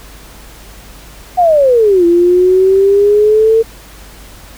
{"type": "exponential two-way sweep", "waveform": "sine", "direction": "down then up", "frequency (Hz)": [743, 340, 453.9], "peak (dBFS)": -5, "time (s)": [1.37, 3.63], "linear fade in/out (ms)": 20, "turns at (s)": 2.05, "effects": ["added 50 Hz sine -36 dBFS peak until 4.57 s", "pink hiss -37 dBFS RMS until 4.57 s"]}